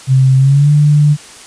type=tone with pitch glide; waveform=sine; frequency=131.9 to 148.05 Hz; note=C3 to D3; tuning=+14 to +14 cents; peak=-5 dBFS; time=0.07-1.17 s; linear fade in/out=50 ms; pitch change=+200 cents; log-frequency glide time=0.37-0.71 s; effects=white hiss -35 dBFS RMS until 1.46 s + resampled to 22050 Hz